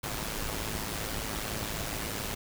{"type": "noise with amplitude modulation", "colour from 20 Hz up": "pink", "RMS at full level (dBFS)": -32, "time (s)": [0.03, 2.35], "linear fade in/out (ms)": 10, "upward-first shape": "sine", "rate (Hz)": 107, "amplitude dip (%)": 60, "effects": []}